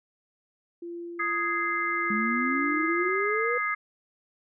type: tone with tremolo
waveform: sine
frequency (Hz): 343.2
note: F4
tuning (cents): -30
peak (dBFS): -34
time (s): 0.82-3.09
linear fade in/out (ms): 5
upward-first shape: sine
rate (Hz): 1.8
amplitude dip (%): 25
type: harmonic tone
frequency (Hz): 415.9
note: G#4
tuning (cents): +2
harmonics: 3 / 4 / 5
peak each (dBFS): -29 / -32 / -29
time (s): 1.19-3.75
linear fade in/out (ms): 10
type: exponential sweep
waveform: sine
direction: up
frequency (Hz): 207.7 to 493.9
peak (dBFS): -27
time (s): 2.1-3.58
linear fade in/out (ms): 5
effects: none